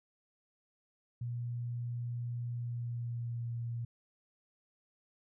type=tone with pitch glide; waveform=sine; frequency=120 to 117.73 Hz; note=B2 to A#2; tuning=-49 to +18 cents; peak=-35 dBFS; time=1.21-3.85 s; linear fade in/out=5 ms; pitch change=-33 cents; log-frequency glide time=2.53-3.51 s; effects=none